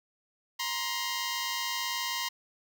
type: tone pair together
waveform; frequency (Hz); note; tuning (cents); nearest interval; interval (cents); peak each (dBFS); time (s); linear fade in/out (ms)
10% pulse; 947.8 / 1046.5; A#5 / C6; +28 / 0; major second; 172; -25; 0.59-2.29; 10
effects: none